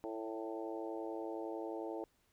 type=harmonic tone with a mistuned harmonic; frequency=111.2 Hz; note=A2; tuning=19 cents sharp; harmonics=3 / 4 / 5 / 6 / 7 / 8; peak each=-43 / -45 / -47 / -49 / -50 / -51 dBFS; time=0.04-2.04 s; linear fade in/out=0 ms; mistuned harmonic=6; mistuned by=-28 cents; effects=pink hiss -75 dBFS RMS until 2.32 s